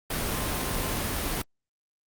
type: tone in noise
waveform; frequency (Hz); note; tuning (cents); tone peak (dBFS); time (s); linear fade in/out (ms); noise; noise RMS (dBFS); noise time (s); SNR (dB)
sine; 1046.5; C6; 0; -40; 0.32-0.96; 5; pink; -29; 0.1-1.42; -14
effects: Opus 32 kbps